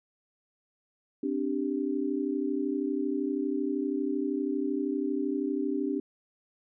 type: chord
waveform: sine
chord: C suspended second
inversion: none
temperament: just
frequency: 261.6 / 294.3 / 392.4 Hz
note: C4 / D4 / G4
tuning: 0 / +4 / +2 cents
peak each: -32 / -30 / -33 dBFS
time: 1.23-6 s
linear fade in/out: 5 ms
effects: none